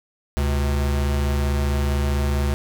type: tone pair together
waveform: square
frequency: 71 / 126.51 Hz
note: C#2 / B2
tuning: +42 / +42 cents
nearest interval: minor seventh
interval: 1000 cents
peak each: -20 / -29 dBFS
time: 0.37-2.54 s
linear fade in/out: 0 ms
effects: none